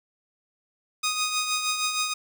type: tone with tremolo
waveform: 10% pulse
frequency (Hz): 1244.5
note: D#6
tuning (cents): 0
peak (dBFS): -14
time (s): 1.03-2.14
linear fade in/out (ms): 10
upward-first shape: triangle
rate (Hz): 6.4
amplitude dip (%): 55
effects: none